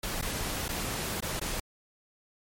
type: noise with dropouts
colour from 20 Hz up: pink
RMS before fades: -33 dBFS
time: 0.03-1.6 s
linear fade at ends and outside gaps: 5 ms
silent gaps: 0.214-0.223 / 0.682-0.689 / 1.206-1.223 / 1.397-1.413 s
effects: MP3 64 kbps